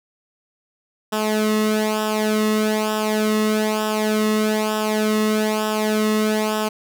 sawtooth tone with flanger, 214.9 Hz, A3, 41 cents flat, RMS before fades -20 dBFS, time 1.12-6.69 s, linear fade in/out 10 ms, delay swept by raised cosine 0.46 to 1.29 ms, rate 1.1 Hz, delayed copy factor -0.75, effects none

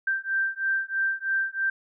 sine beating tone pair, 1568 / 1571.1 Hz, G6 / G6, 0 / +3 cents, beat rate 3.1 Hz, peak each -27 dBFS, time 0.07-1.7 s, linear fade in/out 5 ms, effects none

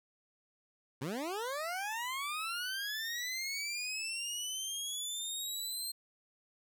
20% pulse linear sweep, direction up, 119.3 to 4194 Hz, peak -31 dBFS, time 1.01-5.92 s, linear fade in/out 10 ms, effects none

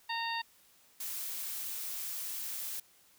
harmonic tone, 921 Hz, A#5, 21 cents flat, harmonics 1 / 2 / 3 / 4 / 5, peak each -36 / -39 / -41 / -42 / -43 dBFS, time 0.09-0.42 s, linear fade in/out 10 ms
blue noise, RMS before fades -39 dBFS, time 1-2.8 s, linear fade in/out 5 ms
effects white hiss -64 dBFS RMS until 3.18 s

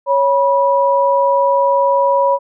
sine tone pair together, 554.4 / 974.8 Hz, C#5 / B5, 0 / -23 cents, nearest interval minor seventh, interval 977 cents, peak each -13 dBFS, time 0.06-2.39 s, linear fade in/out 50 ms, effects none

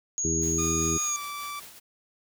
sine tone, 6645 Hz, G#8, in tune, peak -26 dBFS, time 0.18-1.16 s, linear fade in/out 0 ms
harmonic tone, 81.5 Hz, E2, 19 cents flat, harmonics 1 / 2 / 3 / 4 / 5, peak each -33 / -32 / -36 / -31 / -33 dBFS, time 0.24-0.98 s, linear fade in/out 10 ms
white noise with tremolo, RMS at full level -44 dBFS, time 0.41-1.8 s, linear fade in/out 20 ms, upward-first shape triangle, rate 5.1 Hz, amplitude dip 55%
sawtooth tone with pitch glide, 1224 to 1162.7 Hz, D#6 to D6, -29 to -18 cents, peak -30 dBFS, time 0.58-1.6 s, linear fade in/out 10 ms, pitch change -89 cents, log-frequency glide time 1.04-1.19 s
effects none

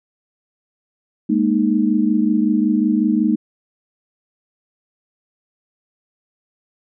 sine chord, Ab suspended second, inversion none, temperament equal with one note detuned, 207.7 / 233.1 / 308.3 Hz, Ab3 / Bb3 / Eb4, 0 / 0 / -16 cents, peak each -18 dBFS, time 1.29-3.36 s, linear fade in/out 10 ms, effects none

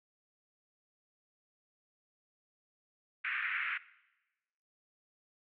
pink band-pass noise, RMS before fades -36 dBFS, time 3.24-3.78 s, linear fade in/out 10 ms, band 1400 to 2500 Hz, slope 48 dB/octave, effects noise-tail reverb RT60 1.0 s tail -19 dB re dry

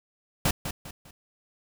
pink noise with echo, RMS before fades -23 dBFS, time 0.45-0.51 s, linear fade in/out 5 ms, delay 200 ms, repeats 3, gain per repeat -9 dB, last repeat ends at 1.11 s, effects none

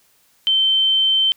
sine tone, 3100 Hz, G7, 20 cents flat, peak -13 dBFS, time 0.47-1.32 s, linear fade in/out 0 ms, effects white hiss -58 dBFS RMS until 1.36 s

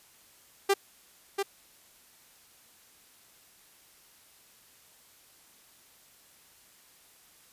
sawtooth tone with echo, 396 Hz, G4, 18 cents sharp, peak -17 dBFS, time 0.69-0.74 s, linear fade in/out 10 ms, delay 690 ms, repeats 1, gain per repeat -6 dB, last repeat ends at 1.43 s, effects white hiss -59 dBFS RMS until 7.52 s + resampled to 32000 Hz

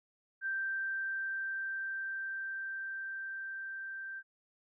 sine tone with level ramp, 1568 Hz, G6, in tune, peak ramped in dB -32 to -40 dBFS, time 0.41-4.23 s, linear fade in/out 50 ms, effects none

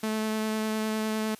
sawtooth tone with vibrato, 217.5 Hz, A3, 20 cents flat, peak -23 dBFS, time 0.03-1.35 s, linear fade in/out 5 ms, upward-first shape triangle, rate 9.9 Hz, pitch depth 12 cents each way, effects white hiss -52 dBFS RMS until 1.39 s + resampled to 32000 Hz

